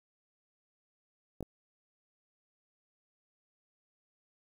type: clicks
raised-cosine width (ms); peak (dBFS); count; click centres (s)
2; -26; 2; 1.407 / 1.427
effects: 9-bit